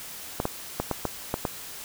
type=clicks; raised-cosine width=1 ms; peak=-11 dBFS; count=7; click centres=0.401 / 0.454 / 0.8 / 0.913 / 1.053 / 1.341 / 1.452 s; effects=white hiss -40 dBFS RMS until 1.84 s